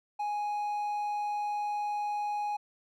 triangle tone, 830.6 Hz, G#5, in tune, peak -28 dBFS, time 0.19-2.57 s, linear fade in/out 10 ms, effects none

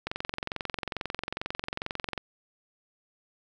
click train, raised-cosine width 0.3 ms, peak -15 dBFS, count 48, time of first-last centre 0.07-2.178 s, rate 22.3 Hz, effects none

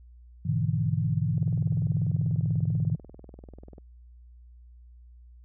sine chord, E dominant seventh, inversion first, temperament just, 103.01 / 123.61 / 148.33 / 164.81 Hz, G#2 / B2 / D3 / E3, -14 / +2 / +18 / 0 cents, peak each -29 dBFS, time 0.45-2.96 s, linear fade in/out 10 ms
click train, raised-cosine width 2 ms, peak -33 dBFS, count 50, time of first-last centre 1.38-3.782 s, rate 20.4 Hz
effects added 60 Hz sine -48 dBFS peak until 5.44 s

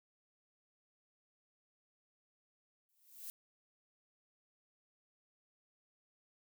violet noise with exponential growth, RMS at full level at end -43 dBFS, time 2.89-3.3 s, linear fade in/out 0 ms, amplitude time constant 88 ms, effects none

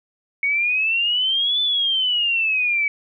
sine exponential two-way sweep, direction up then down, 2217 to 3520 to 2273 Hz, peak -17 dBFS, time 0.43-2.88 s, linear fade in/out 2 ms, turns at 1.61 s, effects none

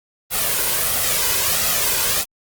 white noise with flanger, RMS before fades -19 dBFS, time 0.3-2.25 s, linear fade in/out 50 ms, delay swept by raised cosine 1.5 to 2.02 ms, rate 1.5 Hz, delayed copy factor +0.55, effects Opus 24 kbps

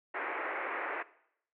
white band-pass noise, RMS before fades -37 dBFS, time 0.14-1.03 s, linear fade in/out 10 ms, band 320 to 2200 Hz, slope 48 dB/octave, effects noise-tail reverb RT60 0.7 s tail -18 dB re dry

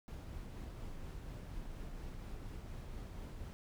brown noise with tremolo, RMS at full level -45 dBFS, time 0.08-3.53 s, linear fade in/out 0 ms, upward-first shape triangle, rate 4.2 Hz, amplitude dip 25%, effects none

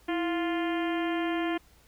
harmonic tone with a mistuned harmonic, 349.2 Hz, F4, in tune, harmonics 1 / 2 / 3 / 4 / 5 / 6 / 7 / 8 / 9, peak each -28 / -35 / -39 / -42 / -39 / -42 / -44 / -46 / -45 dBFS, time 0.08-1.58 s, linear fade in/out 10 ms, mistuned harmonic 1, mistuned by -91 cents, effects added 57 Hz sine -61 dBFS peak until 1.87 s + pink hiss -61 dBFS RMS until 1.87 s

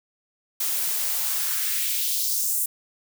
blue noise with high-pass filter sweep, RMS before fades -25 dBFS, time 0.6-2.66 s, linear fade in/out 5 ms, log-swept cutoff 250 to 9100 Hz, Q 1.7, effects none

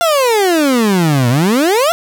30% pulse exponential two-way sweep, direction down then up, 703 to 116.54 to 703 Hz, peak -7 dBFS, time 0.01-1.92 s, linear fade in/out 0 ms, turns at 1.29 s, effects none

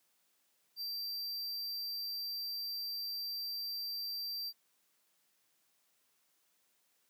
square tone, 4699 Hz, D8, in tune, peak -38 dBFS, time 0.76-4.53 s, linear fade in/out 50 ms, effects white hiss -75 dBFS RMS until 7.09 s + high-pass 150 Hz 12 dB/octave

